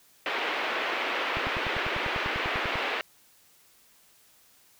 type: band-pass noise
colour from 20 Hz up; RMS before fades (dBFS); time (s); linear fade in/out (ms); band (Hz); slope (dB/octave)
white; -30; 0.26-3.01; 0; 310 to 2800; 24
type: click train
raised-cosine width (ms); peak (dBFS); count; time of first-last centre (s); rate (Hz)
5; -24; 15; 1.37-2.756; 10.1
effects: white hiss -60 dBFS RMS until 4.79 s